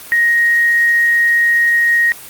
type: tone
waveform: sine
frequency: 1876 Hz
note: A#6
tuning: 11 cents sharp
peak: -9 dBFS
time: 0.12-2.12 s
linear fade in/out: 0 ms
effects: white hiss -34 dBFS RMS until 2.29 s + Opus 32 kbps